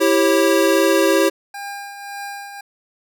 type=chord; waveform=square; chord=C# diminished; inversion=first; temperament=equal with one note detuned; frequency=329.6 / 392 / 544.2 Hz; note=E4 / G4 / C#5; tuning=0 / 0 / -32 cents; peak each=-18 dBFS; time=0-1.3 s; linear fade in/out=20 ms
type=tone with tremolo; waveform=25% pulse; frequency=804 Hz; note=G5; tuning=44 cents sharp; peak=-23 dBFS; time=1.54-2.61 s; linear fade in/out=5 ms; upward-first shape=triangle; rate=1.8 Hz; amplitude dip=55%
effects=none